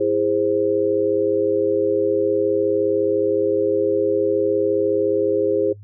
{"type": "chord", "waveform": "sine", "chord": "E augmented", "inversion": "none", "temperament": "equal with one note detuned", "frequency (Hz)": [329.6, 409.1, 523.3], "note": ["E4", "G#4", "B#4"], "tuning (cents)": [0, -26, 0], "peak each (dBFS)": [-23, -19, -21], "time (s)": [0, 5.73], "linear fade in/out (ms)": 10, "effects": ["noise-tail reverb RT60 0.1 s tail -21 dB re dry", "added 102 Hz sine -38 dBFS peak until 5.83 s"]}